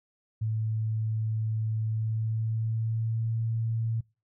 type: tone with pitch glide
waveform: sine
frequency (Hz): 110 to 113.35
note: A2 to A#2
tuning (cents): 0 to -48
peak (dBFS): -26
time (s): 0.41-4.01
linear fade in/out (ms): 10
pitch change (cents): +52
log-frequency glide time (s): 1.85-3.34
effects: noise-tail reverb RT60 0.3 s tail -25 dB re dry